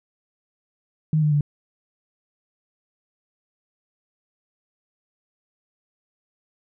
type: tone with pitch steps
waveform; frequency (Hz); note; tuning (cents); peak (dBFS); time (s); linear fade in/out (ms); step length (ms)
sine; 155.5 / 150.81 / 146.26; D#3 / D3 / D3; -1 / +46 / -7; -16; 1.13-1.409; 2; 93
effects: none